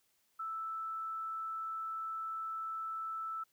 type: tone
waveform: sine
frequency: 1318.5 Hz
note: E6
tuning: in tune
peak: -37 dBFS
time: 0.39-3.44 s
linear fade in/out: 10 ms
effects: white hiss -75 dBFS RMS until 3.52 s